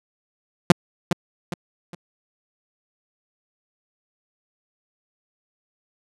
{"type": "tone with echo", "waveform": "sawtooth", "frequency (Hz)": 174.5, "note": "F3", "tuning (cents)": -1, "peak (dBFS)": -4, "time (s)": [0.7, 0.72], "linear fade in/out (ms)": 2, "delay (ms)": 410, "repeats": 3, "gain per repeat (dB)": -9, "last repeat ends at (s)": 1.95, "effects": ["low-pass 10000 Hz 12 dB/octave"]}